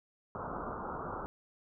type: low-pass noise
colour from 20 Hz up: white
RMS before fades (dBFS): -40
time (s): 0.35-1.26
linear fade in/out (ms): 0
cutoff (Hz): 1400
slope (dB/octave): 96
effects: none